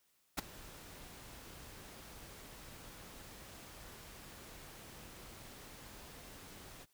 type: noise with ADSR envelope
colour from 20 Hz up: pink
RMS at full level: -33 dBFS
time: 0.37-6.86 s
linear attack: 18 ms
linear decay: 12 ms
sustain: -20 dB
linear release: 31 ms
effects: white hiss -75 dBFS RMS until 6.93 s